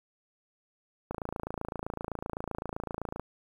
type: click train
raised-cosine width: 1 ms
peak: -20 dBFS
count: 59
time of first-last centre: 1.11-3.196 s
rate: 27.8 Hz
effects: 9-bit